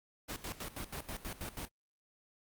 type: noise with tremolo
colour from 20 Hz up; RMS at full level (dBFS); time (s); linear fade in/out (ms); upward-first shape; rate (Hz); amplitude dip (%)
pink; -41; 0.28-1.69; 20; square; 6.2; 80
effects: Opus 48 kbps